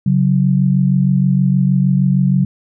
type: tone pair together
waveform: sine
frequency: 138.59 / 185 Hz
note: C#3 / F#3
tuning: 0 / 0 cents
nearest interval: perfect fourth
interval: 500 cents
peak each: -13 dBFS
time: 0.06-2.45 s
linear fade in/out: 5 ms
effects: none